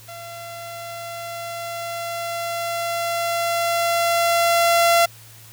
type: tone with level ramp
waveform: sawtooth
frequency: 682 Hz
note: F5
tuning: 41 cents flat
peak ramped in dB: -31 to -9 dBFS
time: 0.08-5.06 s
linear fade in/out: 10 ms
effects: added 112 Hz sine -46 dBFS peak until 5.52 s + white hiss -46 dBFS RMS until 5.52 s